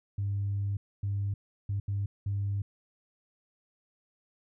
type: tone bursts at uneven times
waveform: sine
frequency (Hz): 100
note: G2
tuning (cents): +35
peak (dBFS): -27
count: 5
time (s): 0.18-0.77 / 1.03-1.34 / 1.69-1.8 / 1.88-2.06 / 2.26-2.62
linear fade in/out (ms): 5
effects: tanh soft clip ceiling -24 dBFS